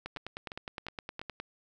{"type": "two click trains", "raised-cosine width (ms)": 0.3, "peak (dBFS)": [-24, -22], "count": [4, 14], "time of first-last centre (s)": [[0.17, 1.215], [0.06, 1.4]], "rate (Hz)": [2.87, 9.7], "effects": []}